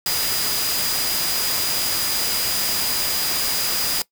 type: tone in noise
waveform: sine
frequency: 4915 Hz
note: D#8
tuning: 22 cents flat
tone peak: -25 dBFS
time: 0.06-4.02 s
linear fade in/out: 2 ms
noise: white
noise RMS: -23 dBFS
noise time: 0.06-4.02 s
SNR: -5 dB
effects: noise-tail reverb RT60 0.1 s tail -20 dB re dry